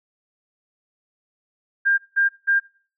sine tone bursts, 1600 Hz, G6, 35 cents sharp, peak -15 dBFS, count 3, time 1.85-2.6 s, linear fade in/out 20 ms, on 130 ms, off 180 ms, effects noise-tail reverb RT60 0.4 s tail -19 dB re dry

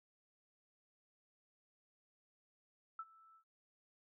sine tone with ADSR envelope, 1318.5 Hz, E6, in tune, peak -40 dBFS, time 2.99-3.44 s, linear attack 3 ms, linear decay 46 ms, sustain -22 dB, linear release 82 ms, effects none

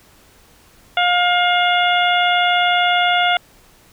harmonic tone with a mistuned harmonic, 710 Hz, F5, 28 cents sharp, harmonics 1 / 2 / 3 / 4 / 5, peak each -16 / -19 / -21 / -22 / -23 dBFS, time 0.97-3.37 s, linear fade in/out 2 ms, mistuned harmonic 5, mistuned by -53 cents, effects pink hiss -50 dBFS RMS until 3.92 s

